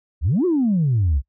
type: exponential two-way sweep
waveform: sine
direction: up then down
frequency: 61.74 to 380.2 to 61.74 Hz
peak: -14 dBFS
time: 0.21-1.22 s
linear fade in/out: 50 ms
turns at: 0.45 s
effects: noise-tail reverb RT60 0.1 s tail -24 dB re dry + tanh soft clip ceiling -12 dBFS